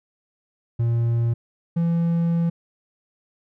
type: tone pair in turn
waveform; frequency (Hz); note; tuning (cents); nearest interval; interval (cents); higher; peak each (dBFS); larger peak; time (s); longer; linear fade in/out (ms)
triangle; 117 / 168.48; A#2 / E3; +7 / +38; tritone; 631; second; -16; neither; 0.79-1.34 / 1.76-2.5; second; 10
effects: none